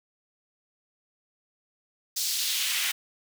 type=noise with high-pass filter sweep; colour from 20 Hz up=pink; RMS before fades=-28 dBFS; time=2.16-2.92 s; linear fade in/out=10 ms; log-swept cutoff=5300 to 2100 Hz; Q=1.6; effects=none